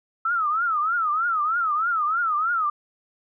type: tone with vibrato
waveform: sine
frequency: 1300 Hz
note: E6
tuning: 24 cents flat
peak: -20 dBFS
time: 0.25-2.7 s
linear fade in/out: 5 ms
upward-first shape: triangle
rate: 3.2 Hz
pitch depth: 190 cents each way
effects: none